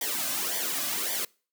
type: noise with flanger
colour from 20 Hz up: white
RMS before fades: -30 dBFS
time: 0.01-1.25 s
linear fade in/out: 5 ms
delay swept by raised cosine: 0.74 to 2.24 ms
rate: 1.8 Hz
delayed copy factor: -0.75
effects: noise-tail reverb RT60 0.4 s tail -26 dB re dry + high-pass 200 Hz 12 dB/octave